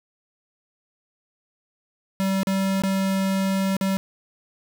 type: tone with dropouts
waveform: square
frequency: 192.9 Hz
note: G3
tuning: 28 cents flat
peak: -21 dBFS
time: 2.2-3.97 s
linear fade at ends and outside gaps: 0 ms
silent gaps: 2.432-2.471 / 2.82-2.836 / 3.767-3.811 s
effects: none